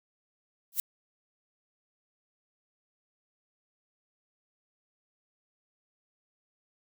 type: noise with exponential growth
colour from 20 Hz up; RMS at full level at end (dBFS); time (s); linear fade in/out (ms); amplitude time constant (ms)
violet; -23; 0.72-0.8; 1; 16
effects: none